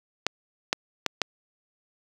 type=clicks; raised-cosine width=0.2 ms; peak=-5 dBFS; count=4; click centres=0.266 / 0.729 / 1.063 / 1.217 s; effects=high-pass 200 Hz 12 dB/octave + 7-bit